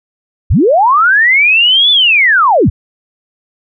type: linear two-way sweep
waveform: sine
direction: up then down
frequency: 37.96 to 3521 to 37.96 Hz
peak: -5 dBFS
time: 0.5-2.7 s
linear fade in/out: 10 ms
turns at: 1.91 s
effects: none